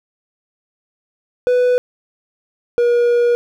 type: tone pair in turn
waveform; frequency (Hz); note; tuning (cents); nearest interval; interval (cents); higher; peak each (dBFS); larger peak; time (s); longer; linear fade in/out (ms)
triangle; 495.7 / 478.7; B4 / A#4; +6 / +46; minor second; 60; first; -9; neither; 1.47-1.78 / 2.78-3.35; second; 0
effects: none